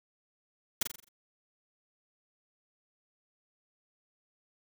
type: noise with echo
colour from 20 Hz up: white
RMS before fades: -28 dBFS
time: 0.81-0.83 s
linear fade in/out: 5 ms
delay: 43 ms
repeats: 6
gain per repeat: -6 dB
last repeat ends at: 1.088 s
effects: none